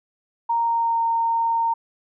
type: tone with pitch glide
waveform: sine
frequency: 930 to 919.3 Hz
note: A#5 to A#5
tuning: -4 to -24 cents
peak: -18 dBFS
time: 0.49-1.74 s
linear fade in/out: 10 ms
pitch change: -20 cents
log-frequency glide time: 0.59-1.03 s
effects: none